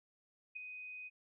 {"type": "tone with ADSR envelope", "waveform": "sine", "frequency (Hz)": 2500, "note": "D#7", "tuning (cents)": 8, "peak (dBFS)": -39, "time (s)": [0.55, 1.1], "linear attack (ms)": 15, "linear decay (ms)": 8, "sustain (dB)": -6, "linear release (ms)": 31, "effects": []}